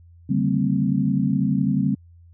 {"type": "tone cluster", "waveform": "sine", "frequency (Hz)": [142.1, 153.5, 192.8, 224.5, 260.8], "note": ["C#3", "D#3", "G3", "A3", "C4"], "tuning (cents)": [43, -23, -28, 35, -5], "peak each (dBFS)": [-24, -31, -22, -25, -24], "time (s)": [0.29, 1.95], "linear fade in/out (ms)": 10, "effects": ["added 85 Hz sine -46 dBFS peak until 2.33 s"]}